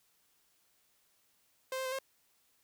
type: tone with pitch steps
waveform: sawtooth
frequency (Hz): 522 / 525 / 517 / 535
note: C5 / C5 / C5 / C5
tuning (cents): -4 / +6 / -21 / +38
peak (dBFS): -31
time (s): 1.72-1.988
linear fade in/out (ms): 2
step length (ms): 67
effects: white hiss -72 dBFS RMS until 2.63 s